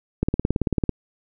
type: click train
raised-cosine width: 3 ms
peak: -7 dBFS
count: 13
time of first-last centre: 0.23-0.893 s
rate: 18.1 Hz
effects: none